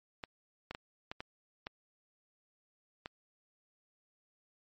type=clicks; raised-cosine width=0.3 ms; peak=-24 dBFS; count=7; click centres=0.238 / 0.71 / 0.749 / 1.115 / 1.205 / 1.669 / 3.059 s; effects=MP3 32 kbps